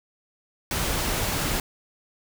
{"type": "noise", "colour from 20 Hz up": "pink", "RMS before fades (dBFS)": -26, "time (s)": [0.71, 1.6], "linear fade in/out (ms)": 2, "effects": []}